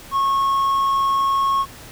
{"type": "tone", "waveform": "triangle", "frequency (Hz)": 1094, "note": "C#6", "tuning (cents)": -23, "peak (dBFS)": -14, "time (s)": [0.11, 1.66], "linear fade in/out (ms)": 50, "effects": ["pink hiss -40 dBFS RMS until 1.91 s"]}